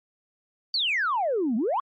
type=exponential two-way sweep; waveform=sine; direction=down then up; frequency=4699 to 207.7 to 1141 Hz; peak=-21 dBFS; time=0.74-1.8 s; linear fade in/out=2 ms; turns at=1.56 s; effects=tanh soft clip ceiling -18 dBFS + MP3 32 kbps